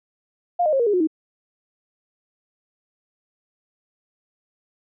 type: tone with pitch steps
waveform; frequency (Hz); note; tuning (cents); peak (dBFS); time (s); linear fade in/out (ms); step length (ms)
sine; 703 / 615.5 / 539 / 471.9 / 413.2 / 361.8 / 316.8; F5 / D#5 / C#5 / A#4 / G#4 / F#4 / D#4; +11 / -19 / -49 / +21 / -9 / -39 / +31; -16; 0.59-1.073; 10; 69
effects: none